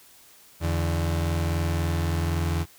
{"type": "tone pair together", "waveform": "35% pulse", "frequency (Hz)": [83.87, 146.83], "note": ["E2", "D3"], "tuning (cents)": [30, 0], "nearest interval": "minor seventh", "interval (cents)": 970, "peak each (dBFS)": [-22, -30], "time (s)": [0.6, 2.66], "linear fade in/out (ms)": 50, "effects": ["white hiss -53 dBFS RMS until 2.78 s"]}